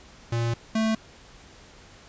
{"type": "tone pair in turn", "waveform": "square", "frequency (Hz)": [116.9, 220.7], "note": ["A#2", "A3"], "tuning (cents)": [5, 5], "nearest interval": "major seventh", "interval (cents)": 1100, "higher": "second", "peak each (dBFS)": [-24, -22], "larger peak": "second", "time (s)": [[0.32, 0.54], [0.75, 0.95]], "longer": "first", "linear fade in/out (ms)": 5, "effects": ["pink hiss -50 dBFS RMS until 2.08 s", "resampled to 16000 Hz"]}